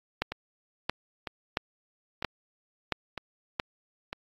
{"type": "two click trains", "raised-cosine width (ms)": 0.3, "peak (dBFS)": [-10, -18], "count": [6, 5], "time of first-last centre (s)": [[0.22, 3.598], [0.32, 4.13]], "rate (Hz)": [1.48, 1.05], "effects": ["AAC 32 kbps"]}